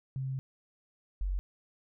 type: tone pair in turn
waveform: sine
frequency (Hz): 132.9 / 46.81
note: C3 / F#1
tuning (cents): +27 / +21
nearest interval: octave + tritone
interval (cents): 1806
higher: first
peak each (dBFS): -32 / -29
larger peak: second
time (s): 0.16-0.39 / 1.21-1.39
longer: first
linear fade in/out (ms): 0
effects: none